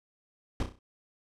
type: noise with echo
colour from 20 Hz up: brown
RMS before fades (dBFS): -29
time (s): 0.6-0.63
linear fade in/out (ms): 2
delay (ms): 32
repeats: 5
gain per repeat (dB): -7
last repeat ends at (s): 0.79
effects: low-pass 8000 Hz 12 dB/octave